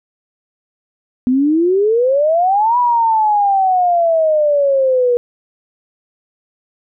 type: exponential two-way sweep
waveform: sine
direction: up then down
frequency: 245.8 to 987.8 to 478.9 Hz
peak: -10 dBFS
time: 1.27-5.17 s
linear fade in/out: 0 ms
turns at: 2.78 s
effects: none